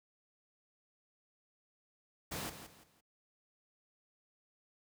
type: noise with echo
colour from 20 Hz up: pink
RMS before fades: -40 dBFS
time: 2.31-2.5 s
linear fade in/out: 10 ms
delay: 170 ms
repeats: 3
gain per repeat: -10 dB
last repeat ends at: 3.01 s
effects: high-pass 80 Hz 12 dB/octave